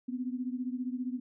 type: beating tone pair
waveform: sine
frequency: 246.9 / 261.9 Hz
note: B3 / C4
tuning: 0 / +2 cents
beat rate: 15 Hz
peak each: -34 / -37 dBFS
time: 0.08-1.2 s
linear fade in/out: 10 ms
effects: none